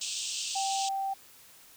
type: band-pass noise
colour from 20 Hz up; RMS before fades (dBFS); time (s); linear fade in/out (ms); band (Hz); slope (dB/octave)
white; -35; 0.01-0.89; 5; 2600 to 8400; 96
type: tone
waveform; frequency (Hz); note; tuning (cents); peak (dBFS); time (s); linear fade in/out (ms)
sine; 780; G5; -9; -29; 0.55-1.14; 10
effects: white hiss -55 dBFS RMS until 1.76 s